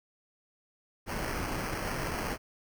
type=noise with sample-and-hold; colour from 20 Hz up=pink; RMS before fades=-34 dBFS; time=1.06-2.38 s; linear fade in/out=50 ms; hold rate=3675 Hz; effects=none